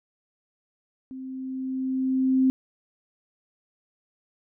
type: tone with level ramp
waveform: sine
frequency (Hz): 261.6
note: C4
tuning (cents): 0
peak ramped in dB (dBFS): -35 to -16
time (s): 1.11-2.5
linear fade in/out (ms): 0
effects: none